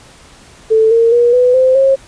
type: tone with pitch steps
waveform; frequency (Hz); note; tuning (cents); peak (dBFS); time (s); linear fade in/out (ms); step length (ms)
sine; 441.6 / 459.6 / 478.2 / 497.7 / 517.9 / 539; A4 / A#4 / A#4 / B4 / C5 / C#5; +6 / -25 / +44 / +13 / -18 / -49; -6; 0.7-1.96; 20; 210
effects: pink hiss -41 dBFS RMS until 2.07 s + resampled to 22050 Hz